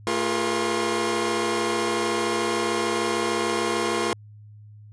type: tone cluster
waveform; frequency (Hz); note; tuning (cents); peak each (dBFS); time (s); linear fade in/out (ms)
sawtooth; 222.7 / 345.5 / 412 / 478.8 / 1072; A3 / F4 / G#4 / A#4 / C6; +21 / -19 / -14 / +46 / +42; -28 / -23 / -26 / -25 / -26; 0.07-4.13; 0
effects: added 105 Hz sine -43 dBFS peak until 4.92 s + resampled to 24000 Hz